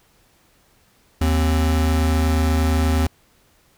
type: tone pair together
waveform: square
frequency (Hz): 78.2 / 263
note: D#2 / C4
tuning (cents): +9 / +9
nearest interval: octave + major sixth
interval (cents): 2100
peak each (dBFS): -17 / -25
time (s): 1.21-3.07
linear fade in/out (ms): 5
effects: pink hiss -58 dBFS RMS until 3.77 s